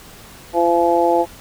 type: harmonic tone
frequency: 170.9 Hz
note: F3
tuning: 37 cents flat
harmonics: 2 / 3 / 4 / 5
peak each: -18 / -18 / -18 / -18 dBFS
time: 0.53-1.26 s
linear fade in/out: 50 ms
effects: pink hiss -41 dBFS RMS until 1.4 s